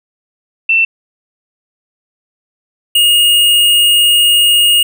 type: tone pair in turn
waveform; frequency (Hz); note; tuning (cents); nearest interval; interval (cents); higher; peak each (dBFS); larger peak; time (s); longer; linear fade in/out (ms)
sine / square; 2681 / 2857; E7 / F7; +29 / +39; minor second; 110; second; -7; neither; 0.69-0.85 / 2.95-4.83; second; 5
effects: none